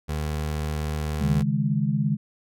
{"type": "tone with vibrato", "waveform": "25% pulse", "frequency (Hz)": 76.1, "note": "D#2", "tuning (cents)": -38, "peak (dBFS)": -22, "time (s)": [0.08, 1.43], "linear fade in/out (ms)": 20, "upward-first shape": "sine", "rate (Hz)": 20, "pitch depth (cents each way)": 32}
{"type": "chord", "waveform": "sine", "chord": "C# suspended second", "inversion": "none", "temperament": "just", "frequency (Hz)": [138.59, 155.92, 207.9], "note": ["C#3", "D#3", "G#3"], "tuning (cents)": [0, 4, 2], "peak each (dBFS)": -25, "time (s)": [1.2, 2.17], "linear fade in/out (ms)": 20}
{"effects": []}